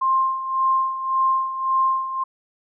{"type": "tone with tremolo", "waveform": "sine", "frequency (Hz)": 1056, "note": "C6", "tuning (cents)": 16, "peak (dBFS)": -15, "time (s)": [0.01, 2.24], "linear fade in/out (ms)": 10, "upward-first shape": "sine", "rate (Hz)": 1.8, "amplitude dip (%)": 70, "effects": []}